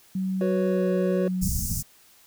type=tone with pitch glide; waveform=sine; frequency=188.7 to 184.07 Hz; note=F#3 to F#3; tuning=+34 to -9 cents; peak=-24 dBFS; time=0.15-1.48 s; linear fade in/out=5 ms; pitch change=-43 cents; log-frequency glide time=0.66-0.9 s
type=chord; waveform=triangle; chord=F# suspended fourth; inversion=none; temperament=just; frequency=370 / 493.3 / 555 Hz; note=F#4 / B4 / C#5; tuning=0 / -2 / +2 cents; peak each=-24 / -28 / -26 dBFS; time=0.41-1.28 s; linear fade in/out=2 ms
type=band-stop noise; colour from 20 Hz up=pink; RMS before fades=-27 dBFS; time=1.41-1.83 s; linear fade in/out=20 ms; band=210 to 5500 Hz; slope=48 dB/octave
effects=white hiss -56 dBFS RMS until 2.26 s